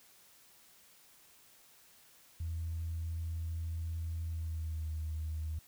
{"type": "tone with pitch glide", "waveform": "sine", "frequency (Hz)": [82.41, 78.42], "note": ["E2", "D#2"], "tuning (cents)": [0, 14], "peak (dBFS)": -34, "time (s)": [2.4, 5.59], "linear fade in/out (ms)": 5, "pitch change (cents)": -86, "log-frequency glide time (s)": [4.27, 4.9], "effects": ["tanh soft clip ceiling -30 dBFS", "white hiss -62 dBFS RMS until 5.67 s"]}